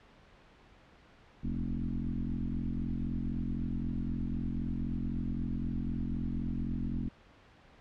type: tone with frequency modulation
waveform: sine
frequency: 127.5 Hz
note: C3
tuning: 44 cents flat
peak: -31 dBFS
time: 1.43-7.09 s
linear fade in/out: 10 ms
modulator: 43.9 Hz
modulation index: 3.3
effects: pink hiss -59 dBFS RMS until 7.8 s + low-pass 3000 Hz 12 dB/octave

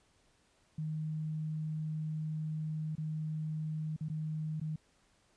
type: tone with dropouts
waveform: sine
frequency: 155.56 Hz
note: D#3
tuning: in tune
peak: -34 dBFS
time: 0.78-4.76 s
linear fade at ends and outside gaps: 5 ms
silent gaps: 2.954-2.98 / 3.964-4.008 / 4.086-4.098 / 4.6-4.613 s
effects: pink hiss -70 dBFS RMS until 5.36 s + resampled to 22050 Hz

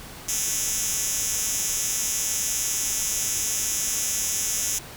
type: tone with high-pass filter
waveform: 5% pulse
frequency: 219.7 Hz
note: A3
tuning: 2 cents flat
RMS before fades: -26 dBFS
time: 0.28-4.79 s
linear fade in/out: 10 ms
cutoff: 6500 Hz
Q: 1.5
effects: pink hiss -41 dBFS RMS until 4.96 s

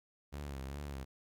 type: tone with vibrato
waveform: sawtooth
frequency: 69.6 Hz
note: C#2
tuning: 8 cents sharp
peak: -37 dBFS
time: 0.32-1.05 s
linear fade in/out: 20 ms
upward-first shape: sine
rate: 2.5 Hz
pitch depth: 81 cents each way
effects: 13-bit

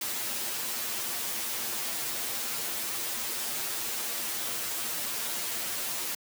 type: noise with comb filter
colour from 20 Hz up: white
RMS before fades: -33 dBFS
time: 0.01-6.15 s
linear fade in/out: 5 ms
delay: 8.7 ms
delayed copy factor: +0.95
effects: high-pass 150 Hz 12 dB/octave

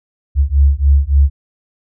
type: beating tone pair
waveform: sine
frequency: 68.4 / 71.9 Hz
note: C#2 / D2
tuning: -23 / -36 cents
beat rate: 3.5 Hz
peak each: -11 dBFS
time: 0.35-1.3 s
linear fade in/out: 50 ms
effects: none

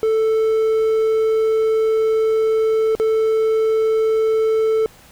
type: tone with dropouts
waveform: triangle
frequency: 441.1 Hz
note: A4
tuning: 4 cents sharp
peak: -12 dBFS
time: 0.03-4.86 s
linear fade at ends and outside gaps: 0 ms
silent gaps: 2.951-2.999 s
effects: pink hiss -47 dBFS RMS until 5.11 s

